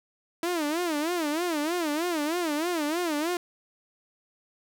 sawtooth tone with vibrato, 322.9 Hz, E4, 36 cents flat, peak -22 dBFS, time 0.43-3.37 s, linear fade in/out 2 ms, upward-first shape sine, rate 3.2 Hz, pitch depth 180 cents each way, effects none

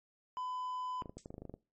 triangle tone, 1006 Hz, B5, 32 cents sharp, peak -35 dBFS, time 0.37-1.02 s, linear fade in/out 0 ms
clicks, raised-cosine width 2 ms, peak -32 dBFS, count 12, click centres 1.022 / 1.058 / 1.095 / 1.17 / 1.259 / 1.305 / 1.342 / 1.381 / 1.42 / 1.453 / 1.496 / 1.54 s
violet noise with exponential decay, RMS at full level -44 dBFS, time 1.18-1.31 s, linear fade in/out 1 ms, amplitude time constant 27 ms
effects noise-tail reverb RT60 0.3 s tail -21 dB re dry + MP3 32 kbps

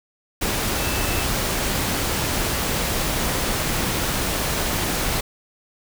sine tone in noise, 2637 Hz, E7, in tune, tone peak -33 dBFS, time 0.77-1.25 s, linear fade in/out 10 ms, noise pink, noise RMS -23 dBFS, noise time 0.41-5.21 s, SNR -13 dB, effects none

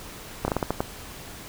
slowing click train, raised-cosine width 1 ms, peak -9 dBFS, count 7, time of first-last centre 0.45-0.805 s, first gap 30 ms, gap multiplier 1.27, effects pink hiss -41 dBFS RMS until 1.48 s

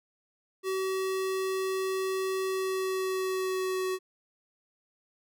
square tone with pitch glide, 380 to 373.7 Hz, F#4 to F#4, +46 to +17 cents, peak -29 dBFS, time 0.63-3.99 s, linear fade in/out 50 ms, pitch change -29 cents, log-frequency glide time 2.45-3.86 s, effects none

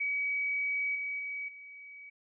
sine tone with level steps, 2271 Hz, C#7, 41 cents sharp, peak -29 / -33 / -35 / -46 dBFS, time 0-2.1 s, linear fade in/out 10 ms, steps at 0.95 / 1.19 / 1.48 s, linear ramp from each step 5 ms, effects none

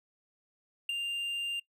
triangle tone with ADSR envelope, 2794 Hz, F7, in tune, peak -25 dBFS, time 0.89-1.6 s, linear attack 4 ms, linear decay 12 ms, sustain -5 dB, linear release 7 ms, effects noise-tail reverb RT60 0.1 s tail -22 dB re dry

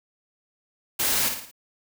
white noise with echo, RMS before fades -24 dBFS, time 0.99-1.29 s, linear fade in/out 10 ms, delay 56 ms, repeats 4, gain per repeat -6 dB, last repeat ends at 1.514 s, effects none

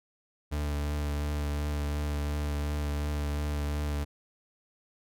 40% pulse tone with vibrato, 73.42 Hz, D2, in tune, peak -28 dBFS, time 0.51-4.05 s, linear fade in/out 20 ms, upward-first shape triangle, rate 2.8 Hz, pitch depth 19 cents each way, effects none

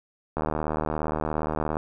click train, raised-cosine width 1 ms, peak -13 dBFS, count 109, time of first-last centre 0.37-1.769 s, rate 77.2 Hz, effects none

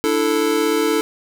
square chord, D suspended second, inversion none, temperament just, 293.7 / 330.4 / 440.5 Hz, D4 / E4 / A4, 0 / +4 / +2 cents, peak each -23 / -22 / -19 dBFS, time 0.04-1.01 s, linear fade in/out 0 ms, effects none

